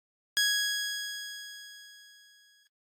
15% pulse tone with exponential decay, 1661.2 Hz, G#6, in tune, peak -16 dBFS, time 0.37-2.67 s, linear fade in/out 0 ms, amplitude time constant 500 ms, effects AAC 48 kbps

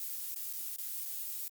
violet noise with dropouts, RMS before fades -39 dBFS, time 0-1.48 s, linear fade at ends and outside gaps 1 ms, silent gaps 0.346-0.36 / 0.529-0.534 / 0.763-0.784 / 1.054-1.058 s, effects Opus 48 kbps

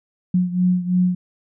sine beating tone pair, 180 / 183 Hz, F#3 / F#3, -47 / -19 cents, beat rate 3 Hz, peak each -17 / -21 dBFS, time 0.34-1.15 s, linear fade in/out 5 ms, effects none

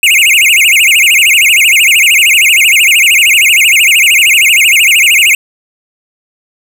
square tone with vibrato, 2465 Hz, D#7, 17 cents flat, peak -4 dBFS, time 0.03-5.35 s, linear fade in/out 2 ms, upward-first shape sine, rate 13 Hz, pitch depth 280 cents each way, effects none

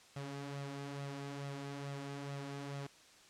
sawtooth tone with flanger, 140.4 Hz, C#3, 22 cents sharp, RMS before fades -44 dBFS, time 0.16-2.87 s, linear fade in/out 5 ms, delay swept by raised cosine 1.5 to 4.7 ms, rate 2.3 Hz, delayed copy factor +0.5, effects white hiss -61 dBFS RMS until 3.29 s + low-pass 7000 Hz 12 dB/octave

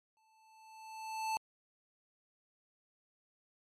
square tone with exponential growth, 880 Hz, A5, in tune, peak -32 dBFS, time 0.17-1.37 s, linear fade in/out 0 ms, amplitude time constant 260 ms, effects low-pass 11000 Hz 12 dB/octave + MP3 64 kbps

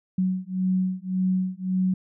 sine beating tone pair, 185 / 186.8 Hz, F#3 / F#3, 0 / +17 cents, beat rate 1.8 Hz, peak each -25 / -25 dBFS, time 0.18-1.94 s, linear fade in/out 5 ms, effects none

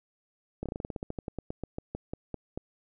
slowing click train, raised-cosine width 2 ms, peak -21 dBFS, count 21, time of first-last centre 0.63-2.575 s, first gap 27 ms, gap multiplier 1.12, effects none

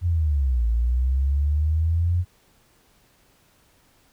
sine linear two-way sweep, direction down then up, 89.7 to 55.7 to 89.7 Hz, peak -18 dBFS, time 0.01-2.25 s, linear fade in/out 50 ms, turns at 0.67 s, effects pink hiss -60 dBFS RMS until 4.12 s

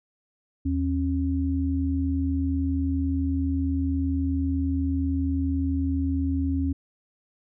sine tone pair together, 80.2 / 271.8 Hz, E2 / C#4, -47 / -34 cents, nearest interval octave + major sixth, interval 2113 cents, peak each -25 dBFS, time 0.65-6.73 s, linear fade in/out 10 ms, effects none

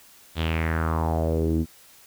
sawtooth tone with low-pass filter sweep, 80.9 Hz, E2, 32 cents flat, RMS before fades -24 dBFS, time 0.35-1.66 s, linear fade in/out 50 ms, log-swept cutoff 3700 to 260 Hz, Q 4, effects white hiss -52 dBFS RMS until 2.06 s

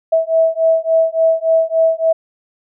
sine beating tone pair, 649 / 652.5 Hz, E5 / E5, -27 / -18 cents, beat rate 3.5 Hz, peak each -14 dBFS, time 0.12-2.13 s, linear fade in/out 10 ms, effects none

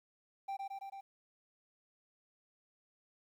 triangle tone with echo, 785 Hz, G5, 2 cents sharp, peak -35 dBFS, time 0.48-0.57 s, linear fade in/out 10 ms, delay 110 ms, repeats 4, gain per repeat -2 dB, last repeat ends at 1.01 s, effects 12-bit

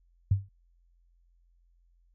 sine tone with exponential decay, 98 Hz, G2, in tune, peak -17 dBFS, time 0.31-0.49 s, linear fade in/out 5 ms, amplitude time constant 38 ms, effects added 43 Hz sine -62 dBFS peak until 2.14 s

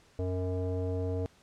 square tone with low-pass filter, 91.8 Hz, F#2, 13 cents flat, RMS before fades -32 dBFS, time 0.19-1.26 s, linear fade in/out 0 ms, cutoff 540 Hz, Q 5.8, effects pink hiss -62 dBFS RMS until 1.42 s + low-pass 8000 Hz 12 dB/octave

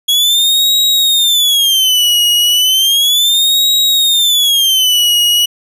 40% pulse tone with vibrato, 3322 Hz, G#7, in tune, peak -7 dBFS, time 0.08-5.46 s, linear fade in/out 10 ms, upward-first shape sine, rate 0.34 Hz, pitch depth 240 cents each way, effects none

